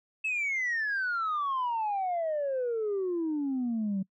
sine exponential sweep, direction down, 2637 to 187.3 Hz, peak -26 dBFS, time 0.24-4.03 s, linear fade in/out 10 ms, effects noise-tail reverb RT60 0.1 s tail -25 dB re dry + tanh soft clip ceiling -25 dBFS

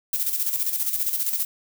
violet noise with tremolo, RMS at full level -23 dBFS, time 0.13-1.45 s, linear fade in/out 2 ms, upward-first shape square, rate 15 Hz, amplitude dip 55%, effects none

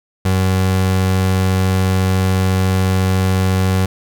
30% pulse tone, 94 Hz, F#2, 28 cents sharp, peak -10 dBFS, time 0.25-3.86 s, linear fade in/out 5 ms, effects none

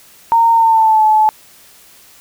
sine tone with pitch glide, 920 to 863.4 Hz, A#5 to A5, -23 to -33 cents, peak -7 dBFS, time 0.32-1.29 s, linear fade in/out 0 ms, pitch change -110 cents, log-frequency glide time 0.52-1.04 s, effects white hiss -44 dBFS RMS until 2.2 s

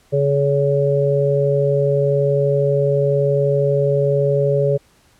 harmonic tone, 141 Hz, C#3, 30 cents sharp, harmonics 1 / 3 / 4, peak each -18 / -18 / -18 dBFS, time 0.12-4.78 s, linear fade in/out 20 ms, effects pink hiss -55 dBFS RMS until 5.19 s + low-pass 12000 Hz 12 dB/octave

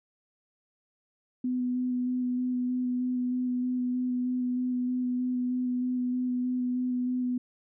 sine tone with vibrato, 250 Hz, B3, 21 cents sharp, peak -26 dBFS, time 1.44-7.38 s, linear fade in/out 5 ms, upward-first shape square, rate 3.2 Hz, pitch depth 10 cents each way, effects none

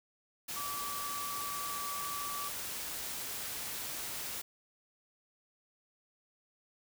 sine tone in noise, 1153 Hz, D6, 32 cents flat, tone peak -39 dBFS, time 0.56-2.49 s, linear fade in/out 10 ms, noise white, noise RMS -40 dBFS, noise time 0.48-4.42 s, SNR -2 dB, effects none

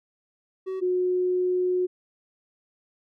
triangle / sine tone pair in turn, 377.7 / 363.7 Hz, F#4 / F#4, +36 / -30 cents, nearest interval minor second, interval 66 cents, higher first, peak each -26 / -21 dBFS, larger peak second, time 0.66-0.81 / 0.81-1.87 s, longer second, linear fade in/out 20 ms, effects none

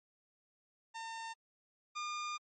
sawtooth tone pair in turn, 906 / 1209.2 Hz, A#5 / D#6, -50 / -50 cents, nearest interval perfect fourth, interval 500 cents, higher second, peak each -38 / -34 dBFS, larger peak second, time 0.94-1.34 / 1.95-2.38 s, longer second, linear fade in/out 20 ms, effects MP3 32 kbps

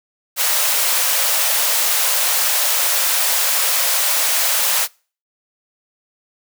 white high-pass noise, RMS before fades -17 dBFS, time 0.36-4.88 s, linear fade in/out 50 ms, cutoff 480 Hz, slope 96 dB/octave, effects noise-tail reverb RT60 0.4 s tail -26 dB re dry

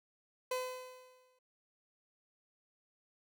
30% pulse tone with exponential decay, 508 Hz, B4, 49 cents sharp, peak -30 dBFS, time 0.51-1.39 s, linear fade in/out 5 ms, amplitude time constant 190 ms, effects none

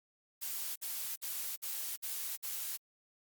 blue noise bursts, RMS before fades -39 dBFS, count 6, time 0.41-2.775 s, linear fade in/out 20 ms, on 350 ms, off 53 ms, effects Opus 48 kbps

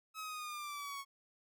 sawtooth linear sweep, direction down, 1288 to 1100 Hz, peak -38 dBFS, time 0.14-1.05 s, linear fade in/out 50 ms, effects none

